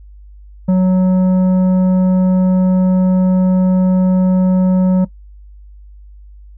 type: tone with tanh clipping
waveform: sine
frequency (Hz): 185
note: F#3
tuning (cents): 0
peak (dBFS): -10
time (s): 0.68-5.05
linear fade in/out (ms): 10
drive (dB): 9
effects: noise-tail reverb RT60 0.1 s tail -19 dB re dry + added 50 Hz sine -35 dBFS peak until 6.57 s